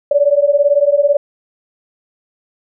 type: beating tone pair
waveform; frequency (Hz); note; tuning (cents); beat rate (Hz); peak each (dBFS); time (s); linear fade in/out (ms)
sine; 565 / 583; C#5 / D5; +33 / -13; 18; -12; 0.11-1.17; 5
effects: none